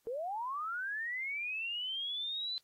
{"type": "linear sweep", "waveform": "sine", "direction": "up", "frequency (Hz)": [440, 4064], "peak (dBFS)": -35, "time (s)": [0.07, 2.58], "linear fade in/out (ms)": 0, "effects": ["white hiss -75 dBFS RMS until 2.63 s", "AAC 48 kbps"]}